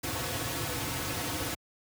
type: noise with comb filter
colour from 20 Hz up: pink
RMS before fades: -33 dBFS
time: 0.03-1.55 s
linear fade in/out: 10 ms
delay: 5 ms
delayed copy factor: -0.7
effects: high-pass 80 Hz 12 dB/octave